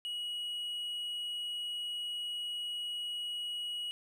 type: tone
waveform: triangle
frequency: 2910 Hz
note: F#7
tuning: 29 cents flat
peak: -34 dBFS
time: 0.05-3.91 s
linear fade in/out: 0 ms
effects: none